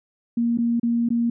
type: tone with dropouts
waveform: sine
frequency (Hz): 234.7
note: A#3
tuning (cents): +12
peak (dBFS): -18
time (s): 0.37-1.3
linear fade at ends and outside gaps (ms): 5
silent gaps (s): 0.575-0.585 / 0.798-0.831 / 1.089-1.103
effects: none